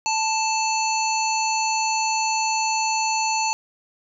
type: harmonic tone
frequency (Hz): 880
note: A5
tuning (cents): 0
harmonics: 1 / 3 / 5 / 7 / 8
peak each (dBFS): -22 / -27 / -29 / -30 / -31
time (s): 0.06-3.53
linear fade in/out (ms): 0
effects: none